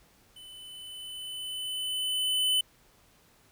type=tone with level ramp; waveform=square; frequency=3016 Hz; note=F#7; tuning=32 cents sharp; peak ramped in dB=-47 to -23 dBFS; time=0.36-2.61 s; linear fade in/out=5 ms; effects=pink hiss -62 dBFS RMS until 3.51 s